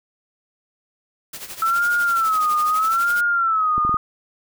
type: noise with tremolo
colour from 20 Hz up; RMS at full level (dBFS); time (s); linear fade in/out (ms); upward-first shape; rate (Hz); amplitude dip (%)
white; -32; 1.33-3.21; 5; sine; 12; 70
type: tone with vibrato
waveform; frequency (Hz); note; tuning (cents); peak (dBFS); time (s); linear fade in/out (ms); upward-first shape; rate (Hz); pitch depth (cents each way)
sine; 1318.5; E6; 0; -16; 1.62-3.97; 2; sine; 0.79; 130
type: clicks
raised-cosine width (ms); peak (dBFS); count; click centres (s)
3; -17; 4; 3.78 / 3.85 / 3.894 / 3.943
effects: none